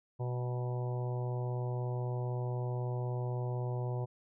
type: harmonic tone with a mistuned harmonic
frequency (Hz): 123.9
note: B2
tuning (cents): +6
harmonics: 1 / 3 / 4 / 5 / 6 / 7 / 8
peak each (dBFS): -33 / -43 / -45 / -47 / -49 / -50 / -51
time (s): 0.19-4.06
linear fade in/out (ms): 20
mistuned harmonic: 8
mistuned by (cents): -31
effects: none